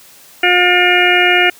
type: harmonic tone with a mistuned harmonic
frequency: 357.5 Hz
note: F4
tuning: 41 cents sharp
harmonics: 1 / 2 / 4 / 5 / 6 / 7 / 8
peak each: -16 / -16 / -16 / -16 / -16 / -16 / -16 dBFS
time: 0.43-1.5 s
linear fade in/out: 5 ms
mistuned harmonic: 7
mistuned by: -73 cents
effects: white hiss -42 dBFS RMS until 1.59 s + high-pass 80 Hz 12 dB/octave